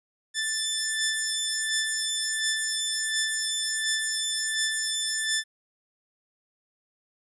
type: beating tone pair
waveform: 10% pulse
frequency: 1760 / 1761.4 Hz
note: A6 / A6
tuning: 0 / +1 cents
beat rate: 1.4 Hz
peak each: -22 / -18 dBFS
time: 0.34-5.44 s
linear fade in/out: 50 ms
effects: resampled to 24000 Hz